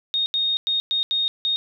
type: tone bursts at uneven times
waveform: sine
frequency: 3709 Hz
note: A#7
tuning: 9 cents flat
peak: -19 dBFS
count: 6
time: 0.14-0.26 / 0.34-0.57 / 0.67-0.8 / 0.91-1.03 / 1.11-1.28 / 1.45-1.56 s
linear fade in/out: 0 ms
effects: none